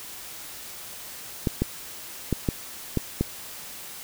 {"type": "clicks", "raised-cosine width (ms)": 3, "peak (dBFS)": -9, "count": 6, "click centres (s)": [1.472, 1.62, 2.327, 2.488, 2.973, 3.21], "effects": ["white hiss -40 dBFS RMS until 4.03 s"]}